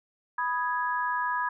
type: chord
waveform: sine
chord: G# minor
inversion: first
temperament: equal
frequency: 987.8 / 1244.5 / 1661.2 Hz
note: B5 / D#6 / G#6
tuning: 0 / 0 / 0 cents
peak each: -28 / -34 / -31 dBFS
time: 0.38-1.49 s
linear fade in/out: 5 ms
effects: none